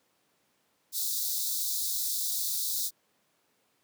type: high-pass noise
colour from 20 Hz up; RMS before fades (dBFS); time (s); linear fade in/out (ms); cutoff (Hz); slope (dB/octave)
white; -31; 0.92-2.91; 50; 3600; 96
effects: pink hiss -71 dBFS RMS until 3.83 s + high-pass 200 Hz 12 dB/octave